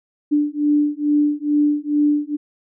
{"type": "beating tone pair", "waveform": "sine", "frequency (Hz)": [293.7, 296], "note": ["D4", "D4"], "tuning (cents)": [0, 14], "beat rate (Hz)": 2.3, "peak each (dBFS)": -18, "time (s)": [0.31, 2.37], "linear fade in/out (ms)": 20, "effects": []}